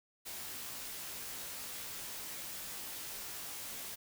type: noise with comb filter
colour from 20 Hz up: white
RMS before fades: -44 dBFS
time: 0.25-3.96 s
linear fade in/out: 20 ms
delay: 17 ms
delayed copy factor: -0.75
effects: none